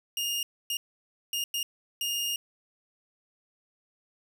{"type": "tone bursts at uneven times", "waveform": "sawtooth", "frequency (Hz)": 2836, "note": "F7", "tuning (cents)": 26, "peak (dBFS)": -25, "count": 5, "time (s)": [[0.17, 0.43], [0.7, 0.77], [1.33, 1.44], [1.54, 1.63], [2.01, 2.36]], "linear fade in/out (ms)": 2, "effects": []}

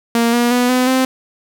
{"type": "tone with pitch steps", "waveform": "sawtooth", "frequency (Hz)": [233.1, 239.5, 246.1, 252.9, 259.8], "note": ["A#3", "A#3", "B3", "B3", "C4"], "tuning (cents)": [0, 47, -6, 41, -12], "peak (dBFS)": -8, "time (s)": [0.15, 1.05], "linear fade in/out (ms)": 2, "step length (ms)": 180, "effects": []}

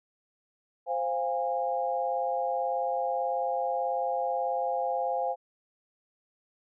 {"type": "chord", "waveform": "sine", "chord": "F minor", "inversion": "second", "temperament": "equal with one note detuned", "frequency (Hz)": [523.3, 698.5, 816.8], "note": ["C5", "F5", "Ab5"], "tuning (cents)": [0, 0, -29], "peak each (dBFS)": -31, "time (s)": [0.86, 5.36], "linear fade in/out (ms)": 50, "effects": []}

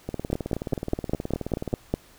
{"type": "two click trains", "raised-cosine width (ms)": 2, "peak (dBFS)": [-16, -9], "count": [32, 9], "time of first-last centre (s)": [[0.09, 1.73], [0.33, 1.94]], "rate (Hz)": [18.9, 4.97], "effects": ["pink hiss -54 dBFS RMS until 2.18 s"]}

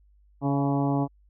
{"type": "harmonic tone with a mistuned harmonic", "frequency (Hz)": 140.5, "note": "C#3", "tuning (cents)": 24, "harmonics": [1, 2, 3, 4, 5, 6, 7, 8], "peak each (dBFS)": [-26, -25, -35, -36, -33, -34, -38, -41], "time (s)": [0.41, 1.08], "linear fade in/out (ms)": 50, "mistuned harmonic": 5, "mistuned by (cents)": -31, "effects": ["added 50 Hz sine -56 dBFS peak until 1.29 s"]}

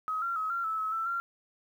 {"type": "tone with pitch steps", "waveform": "sine", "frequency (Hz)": [1270, 1373, 1277, 1376, 1308, 1288, 1330, 1377], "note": ["D#6", "F6", "D#6", "F6", "E6", "E6", "E6", "F6"], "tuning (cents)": [35, -30, 45, -26, -14, -41, 15, -25], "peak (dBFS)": -29, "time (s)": [0.08, 1.2], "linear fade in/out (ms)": 0, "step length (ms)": 140, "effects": ["10-bit"]}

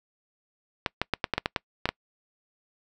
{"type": "clicks", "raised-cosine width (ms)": 0.3, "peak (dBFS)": -8, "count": 10, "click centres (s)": [0.862, 1.016, 1.137, 1.242, 1.337, 1.38, 1.459, 1.562, 1.856, 1.89], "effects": ["noise-tail reverb RT60 0.1 s tail -26 dB re dry"]}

